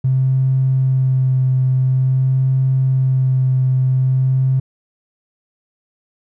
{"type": "tone with vibrato", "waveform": "triangle", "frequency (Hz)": 130.81, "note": "C3", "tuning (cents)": 0, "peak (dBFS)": -8, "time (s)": [0.04, 4.6], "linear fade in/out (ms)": 10, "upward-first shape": "sine", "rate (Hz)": 0.48, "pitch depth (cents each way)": 15, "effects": ["tanh soft clip ceiling -10 dBFS"]}